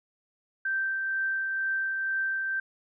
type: tone with tremolo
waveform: sine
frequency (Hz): 1563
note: G6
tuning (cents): -6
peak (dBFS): -25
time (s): 0.65-2.6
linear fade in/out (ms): 5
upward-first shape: triangle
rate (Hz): 2.1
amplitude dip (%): 30
effects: none